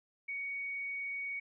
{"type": "tone with frequency modulation", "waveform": "sine", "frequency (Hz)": 2238, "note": "C#7", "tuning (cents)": 16, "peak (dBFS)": -36, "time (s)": [0.28, 1.4], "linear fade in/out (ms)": 10, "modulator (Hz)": 27.3, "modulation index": 0.2, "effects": []}